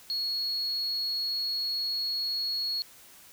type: tone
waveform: sine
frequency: 4333 Hz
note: C#8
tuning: 40 cents flat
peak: -26 dBFS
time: 0.1-2.82 s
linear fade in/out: 0 ms
effects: tanh soft clip ceiling -26 dBFS + white hiss -53 dBFS RMS until 3.32 s